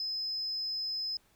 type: tone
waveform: sine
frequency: 5100 Hz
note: D#8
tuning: 42 cents sharp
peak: -31 dBFS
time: 0-1.17 s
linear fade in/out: 2 ms
effects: tanh soft clip ceiling -29 dBFS + pink hiss -67 dBFS RMS until 1.35 s